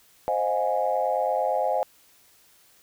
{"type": "chord", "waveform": "sine", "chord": "F minor seventh", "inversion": "second", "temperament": "equal with one note detuned", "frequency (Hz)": [523.3, 622.3, 711.1, 830.6], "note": ["C5", "Eb5", "F5", "Ab5"], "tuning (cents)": [0, 0, 31, 0], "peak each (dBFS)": -27, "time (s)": [0.28, 1.83], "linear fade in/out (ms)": 0, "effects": ["tanh soft clip ceiling -11 dBFS", "white hiss -58 dBFS RMS until 2.82 s"]}